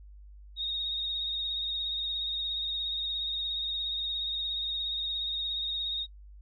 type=tone with vibrato; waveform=sine; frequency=3729 Hz; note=A#7; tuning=in tune; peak=-30 dBFS; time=0.56-6.07 s; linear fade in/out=50 ms; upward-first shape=sine; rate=17 Hz; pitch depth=31 cents each way; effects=noise-tail reverb RT60 0.1 s tail -26 dB re dry + added 50 Hz sine -47 dBFS peak until 6.41 s